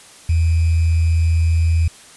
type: tone with sample-and-hold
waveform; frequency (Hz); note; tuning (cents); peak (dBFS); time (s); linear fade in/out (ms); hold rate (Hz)
sine; 82.41; E2; 0; -12; 0.29-1.88; 5; 2450
effects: white hiss -43 dBFS RMS until 2.16 s + resampled to 24000 Hz